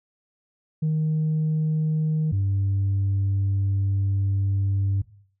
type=tone pair in turn; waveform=sine; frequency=155.9 / 98.21 Hz; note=D#3 / G2; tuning=+4 / +4 cents; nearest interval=minor sixth; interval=800 cents; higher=first; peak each=-18 dBFS; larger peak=neither; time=0.82-2.32 / 2.32-5.02 s; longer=second; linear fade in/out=10 ms; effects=noise-tail reverb RT60 0.5 s tail -17 dB re dry + tanh soft clip ceiling -18 dBFS